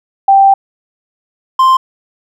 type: tone pair in turn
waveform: sine / triangle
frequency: 784 / 1046.5 Hz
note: G5 / C6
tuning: 0 / 0 cents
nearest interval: perfect fourth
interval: 500 cents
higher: second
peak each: -3 dBFS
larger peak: neither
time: 0.28-0.54 / 1.59-1.77 s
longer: first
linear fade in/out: 5 ms
effects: none